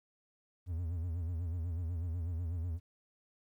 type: tone with vibrato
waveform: triangle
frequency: 84.8 Hz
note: E2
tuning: 50 cents sharp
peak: -32 dBFS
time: 0.66-2.8 s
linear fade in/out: 50 ms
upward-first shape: sine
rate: 8.1 Hz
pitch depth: 110 cents each way
effects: 12-bit